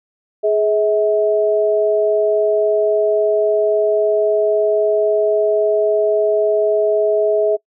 sine tone pair together, 419.8 / 643.5 Hz, G#4 / E5, +19 / -42 cents, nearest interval perfect fifth, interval 739 cents, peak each -15 dBFS, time 0.43-7.57 s, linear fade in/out 20 ms, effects noise-tail reverb RT60 0.1 s tail -24 dB re dry

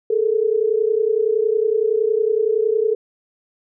sine tone pair together, 423.2 / 454 Hz, G#4 / A#4, +33 / -46 cents, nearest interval minor second, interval 121 cents, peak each -18 dBFS, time 0.1-2.95 s, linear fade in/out 5 ms, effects none

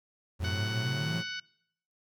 sawtooth chord, F# diminished, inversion first, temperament equal, 110 / 130.81 / 185 Hz, A2 / C3 / F#3, 0 / 0 / 0 cents, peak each -33 / -39 / -38 dBFS, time 0.39-1.24 s, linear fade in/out 50 ms
sine exponential sweep, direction up, 83.2 to 174.61 Hz, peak -31 dBFS, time 0.4-1.21 s, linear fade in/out 5 ms
harmonic tone, 744 Hz, F#5, 9 cents sharp, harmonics 2 / 3 / 4 / 5 / 6 / 7 / 8, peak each -38 / -43 / -41 / -47 / -44 / -50 / -51 dBFS, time 0.44-1.4 s, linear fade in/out 5 ms
effects noise-tail reverb RT60 0.7 s tail -23 dB re dry

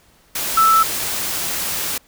sine tone in noise, 1318.5 Hz, E6, in tune, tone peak -10 dBFS, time 0.57-0.83 s, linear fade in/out 5 ms, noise white, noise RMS -23 dBFS, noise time 0.35-1.98 s, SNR +10 dB, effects pink hiss -54 dBFS RMS until 2.07 s

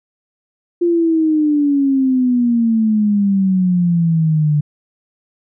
sine exponential sweep, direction down, 349.2 to 146.83 Hz, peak -11 dBFS, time 0.81-4.61 s, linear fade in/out 10 ms, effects none

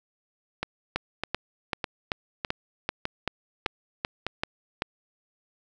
two click trains, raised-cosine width 0.3 ms, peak -12 / -10 dBFS, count 7 / 11, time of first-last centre 0.63-4.266 / 0.96-4.821 s, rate 1.65 / 2.59 Hz, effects none

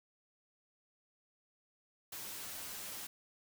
white noise with comb filter, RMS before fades -45 dBFS, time 2.12-3.07 s, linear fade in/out 5 ms, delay 9.7 ms, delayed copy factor +0.5, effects none

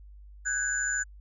sine tone cluster, 1503 / 1636 / 7020 Hz, F#6 / G#6 / A8, +27 / -26 / -5 cents, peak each -31 dBFS, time 0.45-1.04 s, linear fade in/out 20 ms, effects added 50 Hz sine -46 dBFS peak until 1.2 s

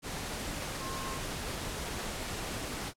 sine tone in noise, 1067 Hz, C6, 34 cents sharp, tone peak -40 dBFS, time 0.78-1.21 s, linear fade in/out 50 ms, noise pink, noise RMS -38 dBFS, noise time 0.02-2.93 s, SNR -5 dB, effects low-pass 11000 Hz 12 dB/octave + AAC 64 kbps

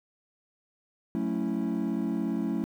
triangle chord, F# minor seventh, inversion none, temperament equal with one note detuned, 182.45 / 220 / 277.2 / 329.6 Hz, F#3 / A3 / C#4 / E4, -24 / 0 / 0 / 0 cents, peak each -31 / -28 / -30 / -31 dBFS, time 1.15-2.64 s, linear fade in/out 0 ms, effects tanh soft clip ceiling -19 dBFS + 10-bit

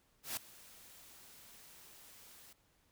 white noise with ADSR envelope, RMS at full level -38 dBFS, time 0.23-2.53 s, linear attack 140 ms, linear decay 3 ms, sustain -20 dB, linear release 4 ms, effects pink hiss -73 dBFS RMS until 2.91 s

